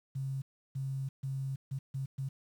sine tone bursts at uneven times, 135 Hz, C#3, 45 cents flat, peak -33 dBFS, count 6, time 0.15-0.42 / 0.75-1.09 / 1.23-1.56 / 1.71-1.79 / 1.94-2.06 / 2.18-2.29 s, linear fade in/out 10 ms, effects 10-bit

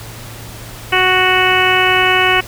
harmonic tone, 370 Hz, F#4, in tune, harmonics 1 / 2 / 3 / 4 / 5 / 6 / 7 / 8, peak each -18 / -18 / -18 / -18 / -18 / -18 / -18 / -18 dBFS, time 0.92-2.41 s, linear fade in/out 10 ms, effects added 113 Hz sine -33 dBFS peak until 2.47 s + pink hiss -33 dBFS RMS until 2.47 s

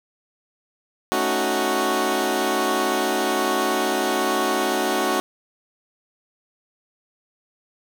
15% pulse chord, D# half-diminished seventh, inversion second, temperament equal, 220 / 277.2 / 311.1 / 370 Hz, A3 / C#4 / D#4 / F#4, 0 / 0 / 0 / 0 cents, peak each -22 / -20 / -22 / -16 dBFS, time 1.12-5.2 s, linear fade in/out 0 ms, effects none

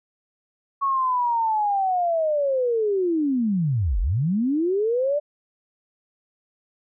sine linear two-way sweep, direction down then up, 1113 to 38.34 to 601 Hz, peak -19 dBFS, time 0.81-5.2 s, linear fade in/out 20 ms, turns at 4 s, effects none

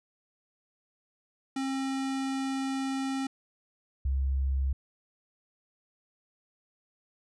square / sine tone pair in turn, 268.3 / 67.23 Hz, C4 / C2, +44 / +48 cents, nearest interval 2 octaves, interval 2396 cents, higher first, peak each -30 / -25 dBFS, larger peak second, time 1.56-3.27 / 4.05-4.73 s, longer first, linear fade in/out 5 ms, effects resampled to 22050 Hz

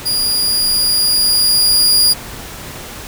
sawtooth tone with level ramp, 4848 Hz, D#8, 46 cents flat, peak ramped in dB -11 to -5 dBFS, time 0.05-2.14 s, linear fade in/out 20 ms, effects pink hiss -30 dBFS RMS until 3.07 s

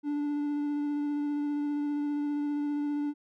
triangle tone with vibrato, 291.9 Hz, D4, 10 cents flat, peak -26 dBFS, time 0.03-3.14 s, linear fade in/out 50 ms, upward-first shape triangle, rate 15 Hz, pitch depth 16 cents each way, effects none

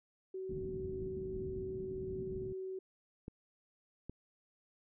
sine tone, 377.5 Hz, F#4, 35 cents sharp, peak -39 dBFS, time 0.34-2.79 s, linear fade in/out 5 ms
white low-pass noise, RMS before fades -46 dBFS, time 0.49-2.53 s, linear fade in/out 5 ms, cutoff 240 Hz, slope 24 dB/octave
clicks, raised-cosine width 3 ms, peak -31 dBFS, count 2, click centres 3.281 / 4.096 s
effects none

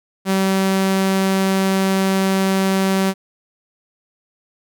sawtooth tone, 192 Hz, G3, 36 cents flat, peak -11 dBFS, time 0.25-3.14 s, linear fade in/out 50 ms, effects none

